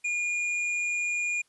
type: tone with tanh clipping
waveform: sine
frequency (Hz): 2428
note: D#7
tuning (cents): -43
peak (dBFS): -28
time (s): 0.04-1.42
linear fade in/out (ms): 10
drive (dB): 11
effects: white hiss -68 dBFS RMS until 1.48 s + resampled to 24000 Hz